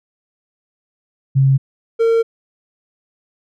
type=tone pair in turn; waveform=sine / triangle; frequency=135.1 / 456.8 Hz; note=C#3 / A#4; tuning=-44 / -35 cents; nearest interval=octave + major sixth; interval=2109 cents; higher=second; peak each=-9 dBFS; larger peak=neither; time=1.35-1.58 / 1.99-2.23 s; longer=second; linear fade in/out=20 ms; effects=none